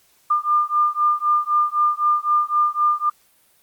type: beating tone pair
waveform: sine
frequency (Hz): 1200 / 1203.9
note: D6 / D6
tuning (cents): +37 / +43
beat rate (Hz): 3.9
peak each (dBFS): -19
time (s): 0.3-3.1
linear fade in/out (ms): 10
effects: white hiss -58 dBFS RMS until 3.62 s + Opus 48 kbps

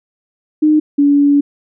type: tone pair in turn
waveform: sine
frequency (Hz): 305.7 / 285.8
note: D#4 / D4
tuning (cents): -30 / -47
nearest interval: minor second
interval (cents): 117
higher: first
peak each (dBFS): -7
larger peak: neither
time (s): 0.62-0.8 / 0.98-1.41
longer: second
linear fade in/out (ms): 10
effects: none

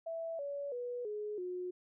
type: tone with pitch steps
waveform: sine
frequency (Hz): 659.3 / 567.4 / 488.2 / 420.2 / 361.6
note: E5 / C#5 / B4 / G#4 / F#4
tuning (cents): 0 / +40 / -20 / +20 / -40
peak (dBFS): -37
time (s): 0.06-1.71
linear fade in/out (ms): 10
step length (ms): 330
effects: none

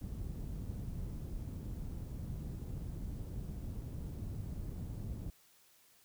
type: low-pass noise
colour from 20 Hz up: white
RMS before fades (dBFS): -42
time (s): 0.01-5.3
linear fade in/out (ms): 2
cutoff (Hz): 120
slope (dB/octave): 12
effects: white hiss -66 dBFS RMS until 6.04 s

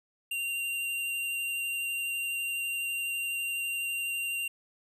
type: tone with vibrato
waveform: square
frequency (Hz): 2772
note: F7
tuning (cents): -14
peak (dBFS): -31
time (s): 0.31-4.48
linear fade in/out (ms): 5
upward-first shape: triangle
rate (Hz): 12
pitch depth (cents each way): 11
effects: none

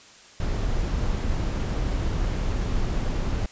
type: noise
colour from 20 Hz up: brown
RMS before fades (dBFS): -25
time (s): 0.4-3.46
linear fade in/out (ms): 2
effects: white hiss -49 dBFS RMS until 3.51 s + resampled to 16000 Hz

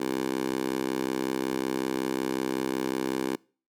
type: tone with high-pass filter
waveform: 10% pulse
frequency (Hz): 65.41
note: C2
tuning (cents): 0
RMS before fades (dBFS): -29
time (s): 0-3.36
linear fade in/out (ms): 5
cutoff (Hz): 320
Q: 1.9
effects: noise-tail reverb RT60 0.4 s tail -25 dB re dry + MP3 96 kbps

